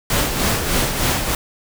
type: noise with tremolo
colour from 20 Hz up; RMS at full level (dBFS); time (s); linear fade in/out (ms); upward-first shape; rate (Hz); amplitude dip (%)
pink; -17; 0.1-1.35; 2; sine; 3.3; 50
effects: none